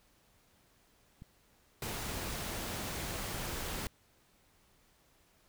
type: clicks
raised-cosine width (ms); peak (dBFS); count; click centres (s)
5; -36; 4; 1.221 / 2.423 / 3.159 / 3.347
type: noise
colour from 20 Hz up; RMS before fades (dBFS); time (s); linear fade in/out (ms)
pink; -39; 1.82-3.87; 2
effects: pink hiss -68 dBFS RMS until 5.48 s